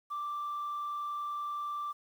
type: tone with frequency modulation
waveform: sine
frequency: 1174.7 Hz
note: D6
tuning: in tune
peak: -32 dBFS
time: 0.1-1.93 s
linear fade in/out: 20 ms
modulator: 30.5 Hz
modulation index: 0.3
effects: tanh soft clip ceiling -32 dBFS + 10-bit